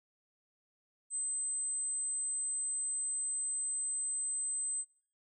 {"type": "tone", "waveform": "sine", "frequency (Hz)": 8170, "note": "C9", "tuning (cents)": -42, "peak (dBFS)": -33, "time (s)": [1.1, 4.85], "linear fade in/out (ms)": 50, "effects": ["noise-tail reverb RT60 0.4 s tail -17 dB re dry"]}